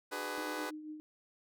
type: chord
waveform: 15% pulse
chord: G# half-diminished seventh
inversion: second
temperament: just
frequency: 299 / 373.8 / 415.3 / 498.4 Hz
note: D4 / F#4 / G#4 / B4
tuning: +31 / +18 / 0 / +16 cents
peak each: -38 / -39 / -37 / -35 dBFS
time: 0.11-0.71 s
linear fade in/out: 20 ms
type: tone with tremolo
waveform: sine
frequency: 306.7 Hz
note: D#4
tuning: 25 cents flat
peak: -40 dBFS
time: 0.38-1 s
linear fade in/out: 0 ms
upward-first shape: triangle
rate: 6.2 Hz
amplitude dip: 55%
effects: none